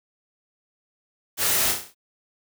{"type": "noise with echo", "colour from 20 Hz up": "white", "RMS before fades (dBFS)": -23, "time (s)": [1.37, 1.75], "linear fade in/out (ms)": 50, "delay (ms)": 33, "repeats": 6, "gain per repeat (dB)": -5, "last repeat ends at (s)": 1.948, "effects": []}